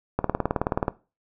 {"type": "click train", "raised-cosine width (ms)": 1, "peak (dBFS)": -8, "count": 14, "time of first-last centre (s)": [0.19, 0.881], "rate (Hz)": 18.8, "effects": ["noise-tail reverb RT60 0.3 s tail -18 dB re dry"]}